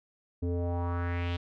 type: tone with low-pass filter sweep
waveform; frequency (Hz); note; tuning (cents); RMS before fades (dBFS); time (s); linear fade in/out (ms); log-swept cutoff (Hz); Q
square; 87; F2; -6; -31; 0.42-1.37; 10; 350 to 3500; 2.9
effects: none